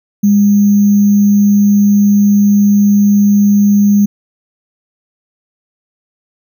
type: tone with sample-and-hold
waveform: sine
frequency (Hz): 203.6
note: G#3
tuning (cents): -34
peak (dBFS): -5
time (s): 0.23-4.06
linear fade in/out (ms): 10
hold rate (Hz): 6300
effects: none